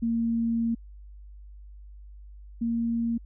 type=tone pair in turn; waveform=sine; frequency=230.3 / 231.9 Hz; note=A#3 / A#3; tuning=-21 / -9 cents; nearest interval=unison; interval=12 cents; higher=second; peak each=-23 / -24 dBFS; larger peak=first; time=0.02-0.75 / 2.61-3.18 s; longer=first; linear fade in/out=10 ms; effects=added 50 Hz sine -43 dBFS peak until 3.25 s